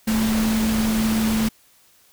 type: tone in noise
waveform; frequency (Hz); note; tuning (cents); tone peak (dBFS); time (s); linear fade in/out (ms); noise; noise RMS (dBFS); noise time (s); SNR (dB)
sine; 220; A3; 0; -18; 0.07-1.49; 10; pink; -27; 0.07-1.49; +6
effects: white hiss -56 dBFS RMS until 2.12 s